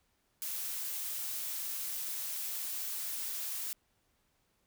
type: noise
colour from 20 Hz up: blue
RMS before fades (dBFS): -38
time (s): 0.42-3.73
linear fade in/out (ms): 0
effects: pink hiss -75 dBFS RMS until 4.66 s